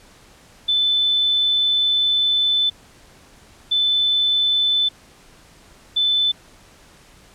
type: tone bursts at uneven times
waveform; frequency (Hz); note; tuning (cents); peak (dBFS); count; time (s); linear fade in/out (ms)
sine; 3515; A7; -2; -15; 3; 0.68-2.7 / 3.71-4.89 / 5.96-6.32; 10
effects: pink hiss -49 dBFS RMS until 7.34 s + low-pass 10000 Hz 12 dB/octave